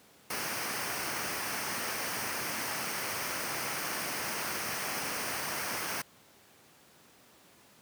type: noise with comb filter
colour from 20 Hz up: pink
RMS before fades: -35 dBFS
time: 0.3-6.02 s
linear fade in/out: 5 ms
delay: 0.27 ms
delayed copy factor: -0.55
effects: pink hiss -59 dBFS RMS until 7.81 s + high-pass 150 Hz 12 dB/octave